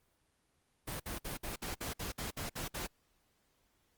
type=noise bursts; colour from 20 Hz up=pink; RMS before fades=-40 dBFS; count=11; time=0.87-2.87 s; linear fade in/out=10 ms; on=130 ms; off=57 ms; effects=pink hiss -75 dBFS RMS until 3.97 s + Opus 32 kbps